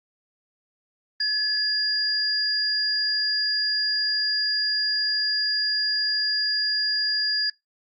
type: tone pair together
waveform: sine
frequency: 1708 / 4831 Hz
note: G#6 / D8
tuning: +48 / +48 cents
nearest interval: octave + tritone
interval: 1800 cents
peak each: -27 / -22 dBFS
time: 1.2-7.5 s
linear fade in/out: 5 ms
effects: noise-tail reverb RT60 0.2 s tail -25 dB re dry + Opus 24 kbps